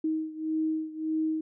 sine beating tone pair, 314.7 / 316.4 Hz, D#4 / D#4, +20 / +29 cents, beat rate 1.7 Hz, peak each -29 / -32 dBFS, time 0.04-1.41 s, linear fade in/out 5 ms, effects none

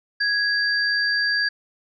sine tone pair together, 1660 / 4702 Hz, G#6 / D8, -1 / +1 cents, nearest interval octave + tritone, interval 1802 cents, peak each -20 / -24 dBFS, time 0.2-1.49 s, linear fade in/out 10 ms, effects none

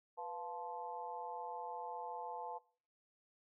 harmonic tone with a mistuned harmonic, 174.61 Hz, F3, in tune, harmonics 3 / 4 / 5 / 6, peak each -49 / -49 / -44 / -52 dBFS, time 0.17-2.59 s, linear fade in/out 20 ms, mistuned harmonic 3, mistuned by -100 cents, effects noise-tail reverb RT60 0.5 s tail -22 dB re dry

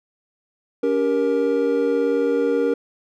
triangle chord, G diminished, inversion second, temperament just, 282.2 / 392 / 470.4 Hz, Db4 / G4 / Bb4, +31 / 0 / +16 cents, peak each -21 / -23 / -17 dBFS, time 0.83-2.74 s, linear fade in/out 5 ms, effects none

